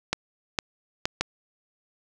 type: clicks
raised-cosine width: 0.2 ms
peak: -6 dBFS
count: 4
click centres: 0.13 / 0.588 / 1.055 / 1.21 s
effects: 7-bit